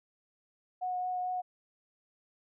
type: tone with vibrato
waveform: sine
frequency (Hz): 730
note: F#5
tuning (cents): -24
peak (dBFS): -31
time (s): 0.81-1.42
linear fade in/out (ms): 20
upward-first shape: triangle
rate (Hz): 4.5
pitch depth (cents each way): 12
effects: none